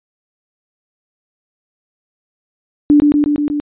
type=tone with echo; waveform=sine; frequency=293.7 Hz; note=D4; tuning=in tune; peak=-5 dBFS; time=2.9-3 s; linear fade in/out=0 ms; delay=120 ms; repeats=5; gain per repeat=-2 dB; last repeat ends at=3.6 s; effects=resampled to 8000 Hz